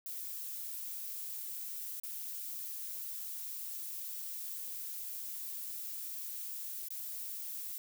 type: noise with dropouts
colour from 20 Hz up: violet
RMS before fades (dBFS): -42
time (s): 0.06-7.78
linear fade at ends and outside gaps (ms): 1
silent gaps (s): 1.999-2.035 / 6.885-6.905
effects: none